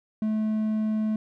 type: tone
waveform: triangle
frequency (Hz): 216.4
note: A3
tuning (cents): -29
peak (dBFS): -21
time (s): 0.22-1.16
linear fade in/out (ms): 2
effects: none

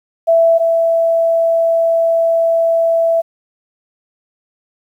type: tone pair in turn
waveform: sine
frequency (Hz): 663 / 663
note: E5 / E5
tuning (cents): +10 / +10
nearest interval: unison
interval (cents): 0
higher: neither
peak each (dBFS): -7 / -10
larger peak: first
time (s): 0.27-0.59 / 0.59-3.22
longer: second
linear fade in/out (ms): 20
effects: 8-bit

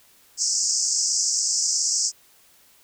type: band-pass noise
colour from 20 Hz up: pink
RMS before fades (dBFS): -23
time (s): 0.37-2.12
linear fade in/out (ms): 50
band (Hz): 5000 to 7900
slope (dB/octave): 96
effects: white hiss -56 dBFS RMS until 2.83 s

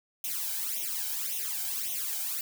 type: noise with flanger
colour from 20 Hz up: blue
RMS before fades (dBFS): -33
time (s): 0.24-2.41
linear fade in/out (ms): 2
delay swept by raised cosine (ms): 0.32 to 1.32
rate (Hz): 1.8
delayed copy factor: +0.95
effects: none

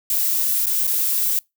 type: noise with dropouts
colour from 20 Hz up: violet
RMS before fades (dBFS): -20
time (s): 0.1-1.39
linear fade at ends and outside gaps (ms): 2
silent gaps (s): 0.659-0.667 / 0.87-0.874
effects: noise-tail reverb RT60 0.2 s tail -26 dB re dry

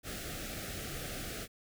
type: band-stop noise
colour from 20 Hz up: pink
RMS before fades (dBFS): -41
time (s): 0.03-1.48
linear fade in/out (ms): 50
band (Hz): 780 to 1200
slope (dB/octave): 96
effects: none

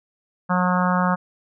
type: harmonic tone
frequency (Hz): 180.9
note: F#3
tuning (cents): -39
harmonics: 1 / 3 / 4 / 5 / 6 / 7 / 8 / 9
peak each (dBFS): -20 / -28 / -28 / -26 / -26 / -26 / -29 / -33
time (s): 0.49-1.16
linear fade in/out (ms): 20
effects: none

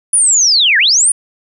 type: linear two-way sweep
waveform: sine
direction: down then up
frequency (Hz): 9940 to 1568 to 9940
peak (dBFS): -7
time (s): 0.13-1.12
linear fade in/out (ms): 5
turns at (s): 0.78
effects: none

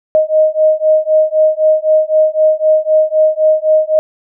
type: beating tone pair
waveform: sine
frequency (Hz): 621 / 624.9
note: D#5 / D#5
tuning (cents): -3 / +7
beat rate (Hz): 3.9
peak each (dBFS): -11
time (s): 0.15-3.99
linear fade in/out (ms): 0
effects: none

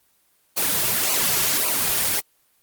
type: noise with flanger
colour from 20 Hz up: white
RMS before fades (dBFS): -21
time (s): 0.56-2.21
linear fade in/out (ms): 20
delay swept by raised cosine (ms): 0.56 to 3.96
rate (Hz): 1.8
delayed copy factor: -0.7
effects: white hiss -63 dBFS RMS until 2.62 s + Opus 24 kbps

